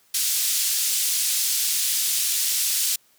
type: band-pass noise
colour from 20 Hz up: white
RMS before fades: -23 dBFS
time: 0.14-2.96 s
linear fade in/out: 5 ms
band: 3800 to 12000 Hz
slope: 12 dB/octave
effects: white hiss -60 dBFS RMS until 3.18 s + high-pass 100 Hz 12 dB/octave